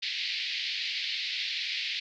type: band-pass noise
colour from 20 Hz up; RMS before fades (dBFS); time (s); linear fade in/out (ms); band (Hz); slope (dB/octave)
white; -33; 0.02-2; 10; 2000 to 4600; 48
effects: none